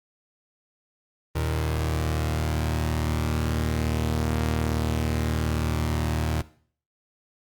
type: tone pair together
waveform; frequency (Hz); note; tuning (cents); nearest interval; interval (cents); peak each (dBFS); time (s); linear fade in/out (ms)
sawtooth; 77.64 / 116.54; D#2 / A#2; -3 / 0; perfect fifth; 703; -21 / -25; 1.35-6.42; 10
effects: noise-tail reverb RT60 0.5 s tail -17 dB re dry + Opus 32 kbps